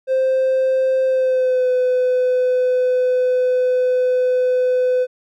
triangle tone with pitch glide, 523.3 to 504.3 Hz, C5 to B4, 0 to +36 cents, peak -11 dBFS, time 0.07-5.07 s, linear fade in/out 50 ms, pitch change -64 cents, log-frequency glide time 1.05-1.7 s, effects tanh soft clip ceiling -9 dBFS

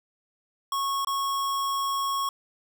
square tone with dropouts, 1100 Hz, C#6, 14 cents flat, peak -26 dBFS, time 0.72-2.29 s, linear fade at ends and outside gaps 2 ms, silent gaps 1.048-1.071 s, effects none

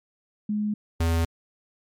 sine / square tone pair in turn, 210 / 82.95 Hz, G#3 / E2, +19 / +11 cents, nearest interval octave + major third, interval 1608 cents, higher first, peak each -23 / -21 dBFS, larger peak second, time 0.49-0.74 / 1-1.25 s, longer neither, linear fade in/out 5 ms, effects MP3 96 kbps

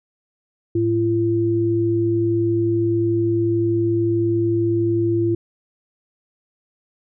sine tone pair together, 108.9 / 340.2 Hz, A2 / F4, -17 / -45 cents, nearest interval octave + minor sixth, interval 1972 cents, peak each -22 / -17 dBFS, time 0.75-5.35 s, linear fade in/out 5 ms, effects none

